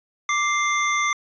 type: tone pair together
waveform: square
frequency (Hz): 1174.7 / 2093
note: D6 / C7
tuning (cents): 0 / 0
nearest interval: minor seventh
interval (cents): 1000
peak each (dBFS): -23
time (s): 0.29-1.13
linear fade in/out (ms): 2
effects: resampled to 16000 Hz

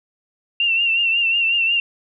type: tone with vibrato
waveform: sine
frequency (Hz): 2741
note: F7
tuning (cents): -33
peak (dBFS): -15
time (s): 0.6-1.8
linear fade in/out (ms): 2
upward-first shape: triangle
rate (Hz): 5.5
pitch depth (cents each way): 63
effects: none

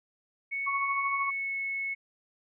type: tone with pitch glide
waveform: sine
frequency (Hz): 2215 to 2197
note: C#7 to C#7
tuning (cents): -2 to -16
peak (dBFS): -30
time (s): 0.51-1.95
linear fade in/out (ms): 20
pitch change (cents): -14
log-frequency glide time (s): 1.12-1.56
type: tone with tremolo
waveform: sine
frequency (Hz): 1108.7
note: C#6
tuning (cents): 0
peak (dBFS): -26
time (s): 0.66-1.31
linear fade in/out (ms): 20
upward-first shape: triangle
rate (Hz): 13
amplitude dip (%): 60
effects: none

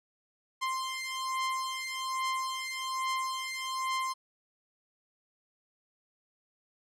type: beating tone pair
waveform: sawtooth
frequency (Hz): 1046.5 / 1047.7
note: C6 / C6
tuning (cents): 0 / +2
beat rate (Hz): 1.2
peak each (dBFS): -31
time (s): 0.61-4.14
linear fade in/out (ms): 20
effects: low-pass 10000 Hz 12 dB/octave

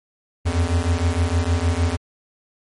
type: beating tone pair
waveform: square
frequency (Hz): 82 / 88.5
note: E2 / F2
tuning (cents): -9 / +23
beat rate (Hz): 6.5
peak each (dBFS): -21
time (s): 0.45-1.97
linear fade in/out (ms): 20
effects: MP3 48 kbps

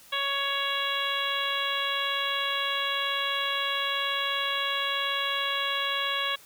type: harmonic tone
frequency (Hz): 557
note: C#5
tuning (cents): +8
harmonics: 1 / 2 / 3 / 4 / 5 / 6 / 7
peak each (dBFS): -38 / -32 / -33 / -36 / -34 / -31 / -37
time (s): 0.12-6.36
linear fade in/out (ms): 10
effects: white hiss -53 dBFS RMS until 6.45 s

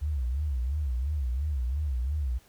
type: tone with vibrato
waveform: sine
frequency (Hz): 68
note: C#2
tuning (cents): -33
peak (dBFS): -26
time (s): 0.01-2.39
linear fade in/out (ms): 20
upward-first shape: sine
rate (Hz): 2.9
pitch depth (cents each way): 210
effects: pink hiss -60 dBFS RMS until 2.48 s

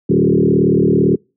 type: tone with frequency modulation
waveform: sine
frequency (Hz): 275.6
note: C#4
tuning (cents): -10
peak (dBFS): -9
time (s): 0.09-1.16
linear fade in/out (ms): 10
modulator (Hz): 37.9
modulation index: 3.8
effects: noise-tail reverb RT60 0.3 s tail -26 dB re dry + high-pass 100 Hz 12 dB/octave

